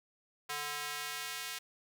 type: tone with high-pass filter sweep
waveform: square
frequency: 146.83 Hz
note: D3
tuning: in tune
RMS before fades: -40 dBFS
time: 0.49-1.59 s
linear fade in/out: 10 ms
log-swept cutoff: 1100 to 2200 Hz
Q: 0.78
effects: none